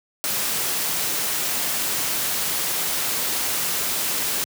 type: noise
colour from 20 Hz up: white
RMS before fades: -24 dBFS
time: 0.24-4.44 s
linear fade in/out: 0 ms
effects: high-pass 100 Hz 12 dB/octave